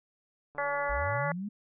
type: click train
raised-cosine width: 1 ms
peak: -38 dBFS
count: 92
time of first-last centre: 0.55-1.173 s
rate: 146 Hz
type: harmonic tone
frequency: 284.9 Hz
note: C#4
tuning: 48 cents sharp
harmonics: 2 / 3 / 4 / 5 / 6 / 7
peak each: -33 / -35 / -36 / -37 / -38 / -38 dBFS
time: 0.58-1.32 s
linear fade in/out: 2 ms
type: linear sweep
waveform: sine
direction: up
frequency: 44.22 to 213.9 Hz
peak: -33 dBFS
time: 0.89-1.49 s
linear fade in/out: 10 ms
effects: none